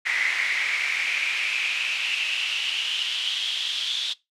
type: noise with high-pass filter sweep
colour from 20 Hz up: brown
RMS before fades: -26 dBFS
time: 0.05-4.14 s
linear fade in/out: 20 ms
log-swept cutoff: 2000 to 3500 Hz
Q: 6.9
effects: noise-tail reverb RT60 0.2 s tail -20 dB re dry + low-pass 7000 Hz 12 dB/octave